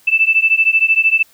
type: beating tone pair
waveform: sine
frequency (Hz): 2637 / 2650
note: E7 / E7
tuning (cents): 0 / +9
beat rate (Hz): 13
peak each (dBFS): -13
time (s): 0.07-1.23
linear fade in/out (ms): 10
effects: white hiss -51 dBFS RMS until 1.33 s